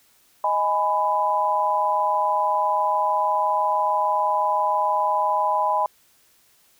sine chord, G# minor, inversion second, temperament just, 623 / 830.6 / 996.7 Hz, D#5 / G#5 / B5, +2 / 0 / +16 cents, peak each -26 / -23 / -21 dBFS, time 0.44-5.86 s, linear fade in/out 2 ms, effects white hiss -59 dBFS RMS until 6.79 s

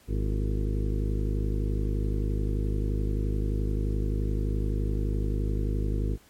harmonic tone with a mistuned harmonic, 51.6 Hz, G#1, 10 cents flat, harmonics 1 / 2 / 3 / 4 / 5 / 6 / 7 / 8 / 9, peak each -26 / -31 / -37 / -39 / -38 / -40 / -41 / -42 / -43 dBFS, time 0.07-6.18 s, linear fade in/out 50 ms, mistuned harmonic 6, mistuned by +110 cents, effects pink hiss -58 dBFS RMS until 6.29 s + MP3 64 kbps

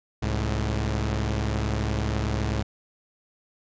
sawtooth tone pair together, 67.6 / 107.18 Hz, C#2 / A2, -43 / -45 cents, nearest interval minor sixth, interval 798 cents, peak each -23 / -23 dBFS, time 0.22-2.63 s, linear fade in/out 10 ms, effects resampled to 16000 Hz

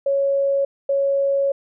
sine tone pair in turn, 554 / 554 Hz, C#5 / C#5, -1 / -1 cents, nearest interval unison, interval 0 cents, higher neither, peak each -16 dBFS, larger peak neither, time 0.06-0.65 / 0.89-1.52 s, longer second, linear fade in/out 5 ms, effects none

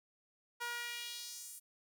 sawtooth tone with high-pass filter sweep, 476.8 Hz, A#4, 39 cents sharp, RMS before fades -44 dBFS, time 0.6-1.6 s, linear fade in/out 20 ms, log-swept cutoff 1100 to 10000 Hz, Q 1.7, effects none

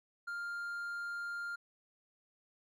triangle tone, 1400 Hz, F6, 4 cents sharp, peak -36 dBFS, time 0.27-1.56 s, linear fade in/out 10 ms, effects none

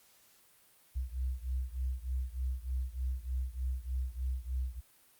sine beating tone pair, 62.6 / 65.9 Hz, B1 / C2, +24 / +13 cents, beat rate 3.3 Hz, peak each -35 / -37 dBFS, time 0.95-4.81 s, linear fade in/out 20 ms, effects white hiss -64 dBFS RMS until 5.19 s + Opus 48 kbps

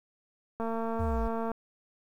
click train, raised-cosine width 1 ms, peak -21 dBFS, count 209, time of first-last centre 0.6-1.516 s, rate 227 Hz
sine linear sweep, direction down, 91.2 to 43.99 Hz, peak -29 dBFS, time 0.99-1.28 s, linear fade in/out 10 ms
effects 10-bit

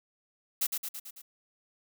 blue noise with echo, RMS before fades -28 dBFS, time 0.61-0.67 s, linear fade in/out 10 ms, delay 110 ms, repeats 5, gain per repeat -4 dB, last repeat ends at 1.22 s, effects none

